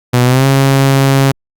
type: tone with pitch glide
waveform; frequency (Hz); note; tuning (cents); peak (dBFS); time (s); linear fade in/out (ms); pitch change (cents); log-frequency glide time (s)
sawtooth; 123.47 to 136.21; B2 to C#3; 0 to -30; -3; 0.13-1.32; 10; +170; 0.24-0.46
effects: Opus 48 kbps